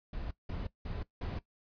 brown noise bursts, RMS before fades -38 dBFS, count 4, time 0.13-1.39 s, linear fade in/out 5 ms, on 180 ms, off 180 ms, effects noise-tail reverb RT60 0.1 s tail -17 dB re dry + resampled to 11025 Hz

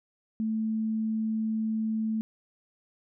sine tone, 220 Hz, A3, in tune, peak -26 dBFS, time 0.4-2.21 s, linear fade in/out 0 ms, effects none

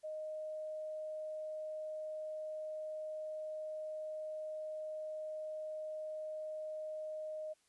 sine tone, 620 Hz, D#5, 6 cents flat, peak -40 dBFS, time 0.03-7.54 s, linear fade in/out 20 ms, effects white hiss -74 dBFS RMS until 7.68 s + resampled to 24000 Hz

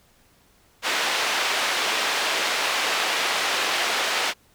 white band-pass noise, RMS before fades -24 dBFS, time 0.82-4.34 s, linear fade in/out 50 ms, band 460 to 3400 Hz, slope 12 dB/octave, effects pink hiss -59 dBFS RMS until 4.54 s

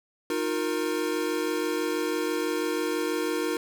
square chord, Eb suspended second, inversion none, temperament equal with one note detuned, 311.1 / 357.2 / 466.2 Hz, Eb4 / F4 / Bb4, 0 / +39 / 0 cents, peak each -31 dBFS, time 0.3-3.57 s, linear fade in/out 2 ms, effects none

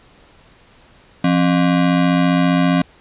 square ring-modulated tone, 220 Hz, A3, in tune, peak -10 dBFS, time 1.24-2.82 s, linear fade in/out 5 ms, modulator 47.5 Hz, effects pink hiss -49 dBFS RMS until 3 s + resampled to 8000 Hz

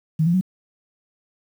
sine tone with pitch steps, 158.2 / 171.52 / 185.97 Hz, D#3 / F3 / F#3, +29 / -31 / +9 cents, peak -15 dBFS, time 0.19-0.412 s, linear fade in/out 10 ms, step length 74 ms, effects 8-bit

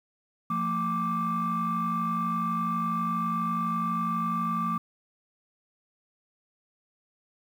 sine tone cluster, 173.5 / 225.6 / 1174 Hz, F3 / A3 / D6, -11 / +44 / -1 cents, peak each -31 / -31 / -26 dBFS, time 0.5-4.78 s, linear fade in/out 5 ms, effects tanh soft clip ceiling -21 dBFS + 9-bit

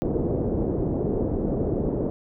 white low-pass noise, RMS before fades -25 dBFS, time 0.02-2.1 s, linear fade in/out 0 ms, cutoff 470 Hz, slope 24 dB/octave, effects none

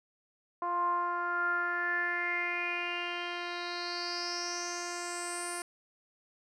10% pulse tone with low-pass filter sweep, 349.7 Hz, F4, 2 cents sharp, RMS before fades -34 dBFS, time 0.62-5.62 s, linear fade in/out 2 ms, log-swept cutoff 940 to 9700 Hz, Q 7.2, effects none

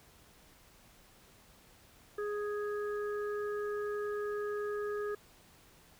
harmonic tone, 415.3 Hz, G#4, in tune, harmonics 1 / 3 / 4, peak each -34 / -44 / -46 dBFS, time 2.18-5.15 s, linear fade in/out 5 ms, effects pink hiss -61 dBFS RMS until 5.99 s

